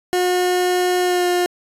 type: tone with pitch glide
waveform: 30% pulse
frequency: 361.1 to 355.9 Hz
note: F#4 to F4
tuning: -42 to +33 cents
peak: -13 dBFS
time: 0.13-1.46 s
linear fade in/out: 0 ms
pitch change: -25 cents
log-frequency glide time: 1.01-1.27 s
effects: resampled to 32000 Hz